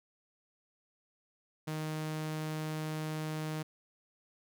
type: tone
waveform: sawtooth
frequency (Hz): 155.56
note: D#3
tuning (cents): 0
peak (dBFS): -31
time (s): 1.67-3.63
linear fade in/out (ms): 10
effects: none